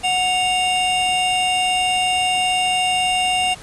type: tone pair together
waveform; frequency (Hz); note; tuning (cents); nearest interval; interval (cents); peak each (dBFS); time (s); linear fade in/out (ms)
square; 735.6 / 2794; F#5 / F7; -10 / 0; octave + major seventh; 2310; -20; 0.03-3.55; 20
effects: pink hiss -39 dBFS RMS until 3.62 s + resampled to 24000 Hz